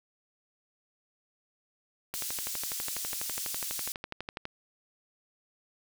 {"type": "high-pass noise", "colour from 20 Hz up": "pink", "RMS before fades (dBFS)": -36, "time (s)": [2.14, 3.92], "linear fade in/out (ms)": 0, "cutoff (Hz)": 5900, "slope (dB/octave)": 12}
{"type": "click train", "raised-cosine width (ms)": 0.3, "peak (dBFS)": -20, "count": 29, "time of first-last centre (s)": [2.14, 4.454], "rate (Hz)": 12.1}
{"effects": []}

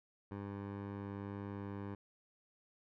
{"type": "tone with low-pass filter", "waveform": "15% pulse", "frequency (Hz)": 100.2, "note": "G2", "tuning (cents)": 38, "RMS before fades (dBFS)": -44, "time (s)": [0.31, 1.95], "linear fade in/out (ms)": 5, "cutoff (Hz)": 1400, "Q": 0.8, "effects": []}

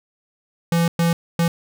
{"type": "tone bursts at uneven times", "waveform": "square", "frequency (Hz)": 168.7, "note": "E3", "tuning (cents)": 40, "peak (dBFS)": -16, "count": 3, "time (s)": [[0.72, 0.88], [0.99, 1.13], [1.39, 1.48]], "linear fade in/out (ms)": 2, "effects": []}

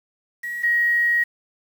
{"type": "tone pair in turn", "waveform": "sine", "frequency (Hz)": [1908, 1893.7], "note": ["A#6", "A#6"], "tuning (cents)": [40, 27], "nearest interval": "unison", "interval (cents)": 13, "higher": "first", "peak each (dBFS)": [-26, -16], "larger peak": "second", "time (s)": [[0.43, 0.63], [0.63, 1.24]], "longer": "second", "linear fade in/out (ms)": 10, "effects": ["7-bit"]}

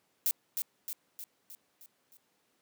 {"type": "noise with echo", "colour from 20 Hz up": "violet", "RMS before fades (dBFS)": -28, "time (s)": [0.26, 0.31], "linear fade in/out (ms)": 0, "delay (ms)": 310, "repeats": 6, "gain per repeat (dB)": -5, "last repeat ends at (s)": 2.17, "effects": ["pink hiss -73 dBFS RMS until 2.61 s", "high-pass 200 Hz 12 dB/octave"]}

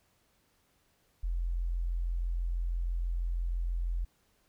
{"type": "tone", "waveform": "sine", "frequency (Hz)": 43.07, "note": "F1", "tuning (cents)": -23, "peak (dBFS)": -29, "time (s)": [1.23, 4.05], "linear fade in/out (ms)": 10, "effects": ["pink hiss -71 dBFS RMS until 4.48 s"]}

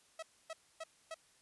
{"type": "tone bursts", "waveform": "sawtooth", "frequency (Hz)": 647, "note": "E5", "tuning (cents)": -32, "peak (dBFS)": -38, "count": 4, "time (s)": [0.19, 1.144], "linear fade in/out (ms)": 5, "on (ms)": 36, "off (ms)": 270, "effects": ["white hiss -68 dBFS RMS until 1.41 s", "resampled to 24000 Hz"]}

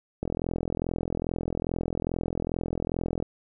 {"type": "click train", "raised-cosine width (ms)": 2, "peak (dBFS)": -15, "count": 128, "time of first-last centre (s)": [0.23, 3.225], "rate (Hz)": 42.4, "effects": []}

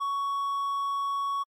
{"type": "tone", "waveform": "triangle", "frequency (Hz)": 1116, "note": "C#6", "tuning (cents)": 11, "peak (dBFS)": -25, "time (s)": [0, 1.44], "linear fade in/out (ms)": 20, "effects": ["AAC 64 kbps"]}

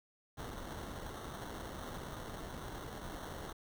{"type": "noise with sample-and-hold", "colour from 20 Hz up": "pink", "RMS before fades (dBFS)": -45, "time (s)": [0.37, 3.53], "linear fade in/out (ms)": 10, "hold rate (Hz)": 2450, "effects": []}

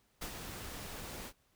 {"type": "noise with ADSR envelope", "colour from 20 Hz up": "pink", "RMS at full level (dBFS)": -39, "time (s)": [0.21, 1.33], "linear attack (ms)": 12, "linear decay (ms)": 75, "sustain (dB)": -6, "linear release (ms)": 64, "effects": ["pink hiss -73 dBFS RMS until 1.55 s"]}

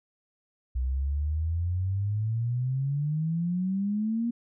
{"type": "exponential sweep", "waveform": "sine", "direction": "up", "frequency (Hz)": [61.74, 238.7], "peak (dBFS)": -25, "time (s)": [0.75, 4.31], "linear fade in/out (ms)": 10, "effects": []}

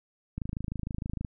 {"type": "click train", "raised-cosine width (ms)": 5, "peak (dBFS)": -21, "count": 24, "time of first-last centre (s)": [0.38, 1.248], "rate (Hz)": 26.5, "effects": []}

